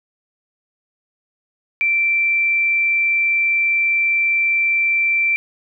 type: tone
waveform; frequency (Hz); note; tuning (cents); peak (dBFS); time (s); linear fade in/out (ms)
sine; 2345; D7; -3; -14; 1.81-5.36; 0
effects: none